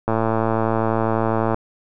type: click train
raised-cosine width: 1 ms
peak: -6 dBFS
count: 165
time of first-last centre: 0.08-1.544 s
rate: 112 Hz
effects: none